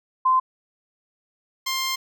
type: tone pair in turn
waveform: sine / 10% pulse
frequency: 1035 / 1055.5 Hz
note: C6 / C6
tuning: -19 / +15 cents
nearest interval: unison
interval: 34 cents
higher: second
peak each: -15 dBFS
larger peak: neither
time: 0.25-0.4 / 1.66-1.96 s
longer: second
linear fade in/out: 10 ms
effects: none